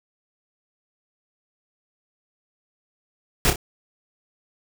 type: noise with echo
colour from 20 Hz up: pink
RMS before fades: -18 dBFS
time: 3.45-3.5 s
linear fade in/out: 0 ms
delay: 29 ms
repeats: 2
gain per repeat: -7 dB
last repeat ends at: 3.558 s
effects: none